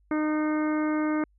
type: harmonic tone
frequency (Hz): 306.2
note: D#4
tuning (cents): -28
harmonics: 1 / 2 / 3 / 4 / 5 / 6 / 7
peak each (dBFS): -24 / -34 / -38 / -36 / -39 / -45 / -41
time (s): 0.11-1.24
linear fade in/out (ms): 2
effects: added 50 Hz sine -60 dBFS peak until 1.38 s